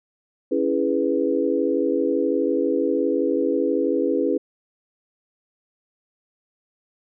sine chord, C# minor seventh, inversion none, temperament equal, 277.2 / 329.6 / 415.3 / 493.9 Hz, C#4 / E4 / G#4 / B4, 0 / 0 / 0 / 0 cents, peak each -24 dBFS, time 0.51-4.38 s, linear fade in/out 10 ms, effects none

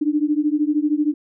sine beating tone pair, 293.7 / 306.7 Hz, D4 / D#4, 0 / -25 cents, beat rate 13 Hz, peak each -19 / -20 dBFS, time 0.01-1.14 s, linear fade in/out 10 ms, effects none

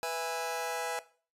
sawtooth chord, E major, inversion second, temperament just, 494.4 / 659.3 / 824.1 Hz, B4 / E5 / G#5, +2 / 0 / -14 cents, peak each -33 dBFS, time 0.03-0.99 s, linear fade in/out 0 ms, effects noise-tail reverb RT60 0.4 s tail -17 dB re dry + resampled to 32000 Hz

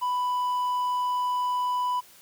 triangle tone, 992 Hz, B5, 7 cents sharp, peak -22 dBFS, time 0.01-2.01 s, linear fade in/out 20 ms, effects white hiss -53 dBFS RMS until 2.21 s

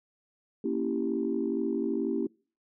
sine chord, A# diminished seventh, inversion none, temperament equal, 233.1 / 277.2 / 329.6 / 392 Hz, A#3 / C#4 / E4 / G4, 0 / 0 / 0 / 0 cents, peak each -32 dBFS, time 0.64-2.27 s, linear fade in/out 5 ms, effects noise-tail reverb RT60 0.4 s tail -26 dB re dry + tanh soft clip ceiling -17 dBFS

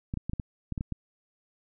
clicks, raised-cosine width 5 ms, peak -19 dBFS, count 9, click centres 0.139 / 0.173 / 0.296 / 0.334 / 0.398 / 0.723 / 0.778 / 0.809 / 0.923 s, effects none

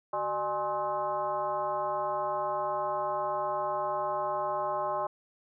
sine tone with frequency modulation, 830.6 Hz, G#5, in tune, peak -28 dBFS, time 0.13-5.07 s, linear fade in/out 5 ms, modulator 227 Hz, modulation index 1.5, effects none

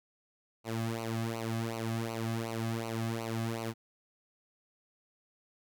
sawtooth tone with flanger, 113.9 Hz, A#2, 40 cents flat, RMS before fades -35 dBFS, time 0.64-3.74 s, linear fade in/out 50 ms, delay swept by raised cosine 0.57 to 2.17 ms, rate 2.7 Hz, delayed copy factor -0.85, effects none

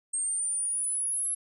sine exponential sweep, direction up, 8470 to 11040 Hz, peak -27 dBFS, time 0.13-1.35 s, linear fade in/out 10 ms, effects none

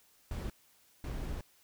brown noise bursts at uneven times, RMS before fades -38 dBFS, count 2, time 0.31-0.5 / 1.04-1.41 s, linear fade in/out 2 ms, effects white hiss -66 dBFS RMS until 1.63 s

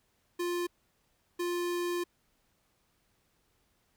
square tone bursts at uneven times, 350.3 Hz, F4, 5 cents sharp, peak -31 dBFS, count 2, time 0.39-0.67 / 1.39-2.04 s, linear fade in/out 10 ms, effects pink hiss -73 dBFS RMS until 3.96 s

